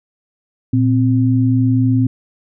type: tone pair together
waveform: sine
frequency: 116.06 / 260 Hz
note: A#2 / C4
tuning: -7 / -11 cents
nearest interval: octave + major second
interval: 1396 cents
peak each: -13 / -14 dBFS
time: 0.73-2.07 s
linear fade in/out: 5 ms
effects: none